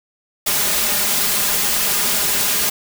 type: noise with comb filter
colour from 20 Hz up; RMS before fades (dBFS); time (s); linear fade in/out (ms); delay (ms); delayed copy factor
white; -18; 0.46-2.7; 10; 4.9; +0.65
effects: none